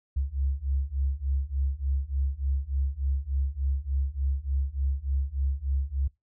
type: beating tone pair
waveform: sine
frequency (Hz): 66.6 / 70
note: C2 / C#2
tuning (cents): +31 / +18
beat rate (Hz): 3.4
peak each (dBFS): -29 / -28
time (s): 0.16-6.08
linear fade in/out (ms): 10
effects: noise-tail reverb RT60 0.2 s tail -23 dB re dry